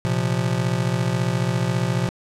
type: chord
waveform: square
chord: Bb suspended second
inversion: none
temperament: just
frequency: 116.54 / 131.11 / 174.81 Hz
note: Bb2 / C3 / F3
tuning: 0 / +4 / +2 cents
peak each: -25 dBFS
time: 0.05-2.09 s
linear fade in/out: 0 ms
effects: low-pass 9000 Hz 12 dB/octave